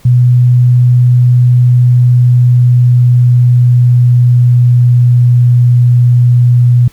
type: tone with pitch glide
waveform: sine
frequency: 123.47 to 122.12 Hz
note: B2 to B2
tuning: 0 to -19 cents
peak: -3 dBFS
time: 0.05-6.88 s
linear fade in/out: 5 ms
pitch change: -19 cents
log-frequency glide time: 1.62-5.46 s
effects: pink hiss -43 dBFS RMS until 6.92 s